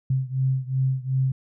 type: beating tone pair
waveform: sine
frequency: 130.81 / 133.51 Hz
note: C3 / C3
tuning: 0 / +35 cents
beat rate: 2.7 Hz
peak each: -23 / -25 dBFS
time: 0.1-1.32 s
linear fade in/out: 5 ms
effects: none